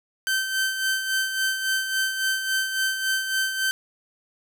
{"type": "tone with tremolo", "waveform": "sawtooth", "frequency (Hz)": 1547, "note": "G6", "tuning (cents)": -23, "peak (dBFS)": -17, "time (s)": [0.27, 3.71], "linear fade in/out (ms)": 0, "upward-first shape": "sine", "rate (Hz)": 3.6, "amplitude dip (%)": 55, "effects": []}